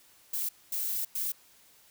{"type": "noise bursts at uneven times", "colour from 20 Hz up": "violet", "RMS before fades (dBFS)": -32, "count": 3, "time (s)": [[0.33, 0.49], [0.72, 1.05], [1.15, 1.32]], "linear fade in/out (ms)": 5, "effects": ["white hiss -60 dBFS RMS until 1.9 s"]}